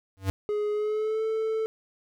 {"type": "tone with exponential growth", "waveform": "square", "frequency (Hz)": 96.1, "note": "G2", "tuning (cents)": -34, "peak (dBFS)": -21, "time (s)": [0.17, 0.3], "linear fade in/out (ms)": 0, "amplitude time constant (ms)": 28}
{"type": "tone with pitch glide", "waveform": "triangle", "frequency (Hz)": [418.3, 441.4], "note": ["G#4", "A4"], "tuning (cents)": [12, 5], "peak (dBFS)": -23, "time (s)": [0.49, 1.66], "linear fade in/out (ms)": 0, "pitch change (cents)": 93, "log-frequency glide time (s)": [0.72, 1.23]}
{"effects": []}